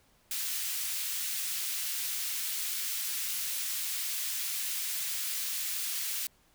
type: high-pass noise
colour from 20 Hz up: white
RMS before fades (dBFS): -34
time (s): 0.31-6.27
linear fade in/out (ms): 2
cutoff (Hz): 2100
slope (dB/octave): 12
effects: pink hiss -66 dBFS RMS until 6.54 s